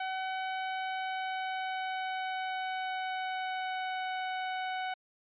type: tone with pitch glide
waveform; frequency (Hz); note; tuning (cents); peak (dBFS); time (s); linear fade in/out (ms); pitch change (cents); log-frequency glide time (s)
sawtooth; 755 to 745.9; F#5 to F#5; +35 to +14; -29; 0-4.94; 5; -21; 1.01-4.16
effects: resampled to 8000 Hz